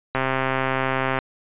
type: click train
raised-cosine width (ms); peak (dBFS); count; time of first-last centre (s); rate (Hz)
0.5; -7; 138; 0.15-1.188; 132
effects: resampled to 8000 Hz